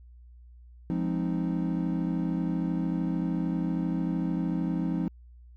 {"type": "chord", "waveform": "triangle", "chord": "F minor seventh", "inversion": "none", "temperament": "equal", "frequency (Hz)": [174.61, 207.7, 261.6, 311.1], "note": ["F3", "Ab3", "C4", "Eb4"], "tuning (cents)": [0, 0, 0, 0], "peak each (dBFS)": [-27, -33, -31, -31], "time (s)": [0.9, 5.08], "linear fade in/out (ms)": 0, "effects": ["added 60 Hz sine -48 dBFS peak until 5.56 s"]}